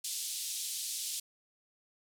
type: band-pass noise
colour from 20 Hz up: white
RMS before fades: -38 dBFS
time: 0.04-1.2 s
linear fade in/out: 5 ms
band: 3300 to 11000 Hz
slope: 24 dB/octave
effects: none